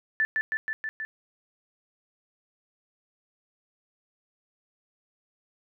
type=tone with echo; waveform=sine; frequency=1758 Hz; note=A6; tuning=2 cents flat; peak=-21 dBFS; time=0.2-0.25 s; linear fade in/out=0 ms; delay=160 ms; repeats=5; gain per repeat=-2 dB; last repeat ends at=1.05 s; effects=none